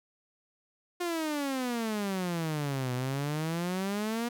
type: exponential two-way sweep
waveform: sawtooth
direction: down then up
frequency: 357.6 to 123.47 to 241.4 Hz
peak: -26 dBFS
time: 1-4.29 s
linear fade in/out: 10 ms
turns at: 2.93 s
effects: none